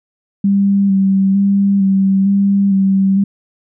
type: tone with vibrato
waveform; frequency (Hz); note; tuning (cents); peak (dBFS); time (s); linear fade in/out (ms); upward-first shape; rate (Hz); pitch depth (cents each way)
sine; 196; G3; 0; -9; 0.44-3.24; 5; square; 1.1; 22
effects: none